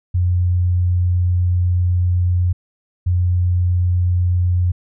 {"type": "tone pair in turn", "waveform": "sine", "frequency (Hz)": [89.2, 89.2], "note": ["F2", "F2"], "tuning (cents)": [37, 37], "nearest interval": "unison", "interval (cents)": 0, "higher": "neither", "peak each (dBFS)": -13, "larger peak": "neither", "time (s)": [[0.14, 2.53], [3.06, 4.72]], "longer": "first", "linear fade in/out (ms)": 10, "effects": []}